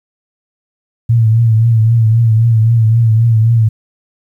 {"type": "tone with vibrato", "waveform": "sine", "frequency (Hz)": 113.4, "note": "A#2", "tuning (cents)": -47, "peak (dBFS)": -6, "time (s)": [1.09, 3.69], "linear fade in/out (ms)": 10, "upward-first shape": "triangle", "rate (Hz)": 3.8, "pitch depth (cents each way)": 71, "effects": ["8-bit"]}